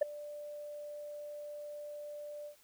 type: tone with ADSR envelope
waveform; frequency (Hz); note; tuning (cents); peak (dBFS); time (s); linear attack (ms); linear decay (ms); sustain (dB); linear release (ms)
sine; 590; D5; +8; -20; 0.01-2.56; 12; 9; -22; 100
effects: tanh soft clip ceiling -22 dBFS + white hiss -65 dBFS RMS until 2.63 s